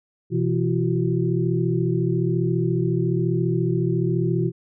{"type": "tone cluster", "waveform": "sine", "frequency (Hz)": [126.6, 167.7, 341.7, 376.1], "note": ["B2", "E3", "F4", "F#4"], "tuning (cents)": [43, 30, -38, 28], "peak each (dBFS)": [-23, -23, -26, -27], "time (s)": [0.3, 4.52], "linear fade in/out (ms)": 50, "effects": []}